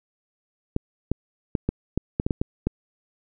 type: clicks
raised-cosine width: 3 ms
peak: -9 dBFS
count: 10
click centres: 0.764 / 1.116 / 1.552 / 1.69 / 1.976 / 2.199 / 2.265 / 2.308 / 2.415 / 2.67 s
effects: none